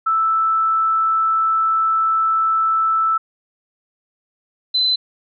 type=tone pair in turn; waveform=sine; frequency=1318.5 / 4036 Hz; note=E6 / B7; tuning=0 / +37 cents; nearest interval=octave + perfect fifth; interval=1937 cents; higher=second; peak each=-14 dBFS; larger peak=neither; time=0.06-3.18 / 4.74-4.96 s; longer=first; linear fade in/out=10 ms; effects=none